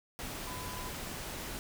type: tone in noise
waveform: sine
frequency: 1002 Hz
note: B5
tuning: 25 cents sharp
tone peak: -44 dBFS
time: 0.47-0.89 s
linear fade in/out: 0 ms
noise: pink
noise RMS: -41 dBFS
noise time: 0.19-1.59 s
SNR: -6 dB
effects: none